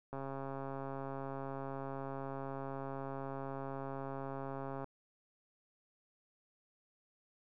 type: click train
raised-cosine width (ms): 1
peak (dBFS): -29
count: 642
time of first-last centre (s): 0.13-4.843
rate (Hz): 136
effects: none